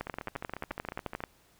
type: two click trains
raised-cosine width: 0.5 ms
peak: -19 / -23 dBFS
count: 15 / 17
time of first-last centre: 0.01-1.238 / 0.07-1.205 s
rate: 11.4 / 14.1 Hz
effects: pink hiss -64 dBFS RMS until 1.59 s